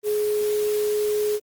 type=tone in noise; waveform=sine; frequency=420.9 Hz; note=G#4; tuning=23 cents sharp; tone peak=-20 dBFS; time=0.03-1.4 s; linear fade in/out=50 ms; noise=white; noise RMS=-36 dBFS; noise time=0.03-1.4 s; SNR=+13 dB; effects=Opus 24 kbps